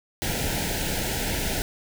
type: band-stop noise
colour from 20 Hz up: pink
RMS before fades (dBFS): -27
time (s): 0.22-1.62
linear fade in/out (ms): 0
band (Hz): 940 to 1400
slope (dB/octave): 96
effects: none